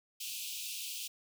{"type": "high-pass noise", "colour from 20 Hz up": "pink", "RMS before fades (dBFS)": -41, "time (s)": [0.2, 1.08], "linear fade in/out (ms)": 10, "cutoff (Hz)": 2500, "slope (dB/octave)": 96, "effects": []}